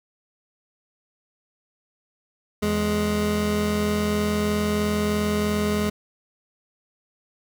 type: tone pair together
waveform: 25% pulse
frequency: 82.9 / 208.9 Hz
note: E2 / G#3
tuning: +10 / +10 cents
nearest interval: octave + major third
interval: 1600 cents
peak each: -25 / -18 dBFS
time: 2.62-5.9 s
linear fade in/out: 10 ms
effects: none